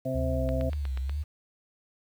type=harmonic tone; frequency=130.81 Hz; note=C3; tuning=in tune; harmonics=1 / 2 / 4 / 5; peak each=-33 / -33 / -33 / -33 dBFS; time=0.05-0.7 s; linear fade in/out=10 ms
type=tone with vibrato; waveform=sine; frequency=69.3 Hz; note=C#2; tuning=in tune; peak=-28 dBFS; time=0.14-1.24 s; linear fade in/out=20 ms; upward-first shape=sine; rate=2.1 Hz; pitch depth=120 cents each way
type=click train; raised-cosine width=0.3 ms; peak=-25 dBFS; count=6; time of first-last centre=0.49-1.095 s; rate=8.26 Hz
effects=9-bit